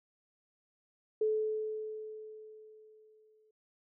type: tone with exponential decay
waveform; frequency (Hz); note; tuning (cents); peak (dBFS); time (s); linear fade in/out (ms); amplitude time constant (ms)
sine; 432.7; A4; -29; -26; 1.21-3.51; 5; 500
effects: none